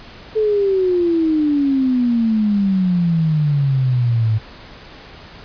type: exponential sweep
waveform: sine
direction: down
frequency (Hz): 440 to 107.2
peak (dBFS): -13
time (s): 0.35-4.39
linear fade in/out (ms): 20
effects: pink hiss -39 dBFS RMS until 5.44 s + resampled to 11025 Hz